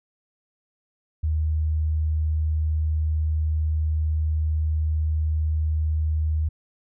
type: tone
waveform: sine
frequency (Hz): 77.78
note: D#2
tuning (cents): 0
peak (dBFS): -20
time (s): 1.23-6.49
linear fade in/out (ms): 10
effects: none